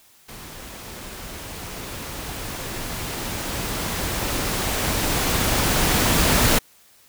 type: noise with level ramp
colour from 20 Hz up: pink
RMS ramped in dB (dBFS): -39 to -17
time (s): 0.28-6.59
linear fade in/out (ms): 10
effects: white hiss -54 dBFS RMS until 7.08 s